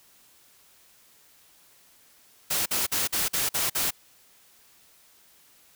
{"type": "noise bursts", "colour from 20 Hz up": "white", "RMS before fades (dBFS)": -26, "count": 7, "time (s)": [2.5, 3.908], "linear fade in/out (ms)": 10, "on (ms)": 160, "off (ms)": 48, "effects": ["white hiss -58 dBFS RMS until 5.75 s"]}